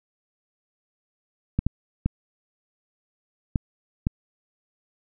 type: clicks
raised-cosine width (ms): 5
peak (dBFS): -9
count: 5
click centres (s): 1.59 / 1.666 / 2.06 / 3.558 / 4.069
effects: none